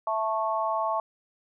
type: chord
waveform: sine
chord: A major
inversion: second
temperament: just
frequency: 660 / 880 / 1100 Hz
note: E5 / A5 / C#6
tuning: +2 / 0 / -14 cents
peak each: -29 dBFS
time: 0.07-1 s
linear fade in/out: 2 ms
effects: none